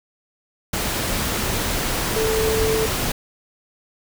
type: tone in noise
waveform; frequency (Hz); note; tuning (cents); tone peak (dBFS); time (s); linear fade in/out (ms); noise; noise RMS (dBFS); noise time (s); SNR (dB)
sine; 440.7; A4; +3; -19; 2.16-2.86; 5; pink; -23; 0.73-3.12; +1
effects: none